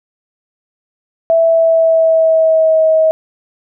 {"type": "tone with pitch glide", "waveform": "sine", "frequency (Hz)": [659.3, 636.5], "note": ["E5", "D#5"], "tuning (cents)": [0, 39], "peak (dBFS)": -7, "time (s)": [1.3, 3.11], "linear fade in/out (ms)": 0, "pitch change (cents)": -61, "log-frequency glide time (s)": [1.45, 2.83], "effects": []}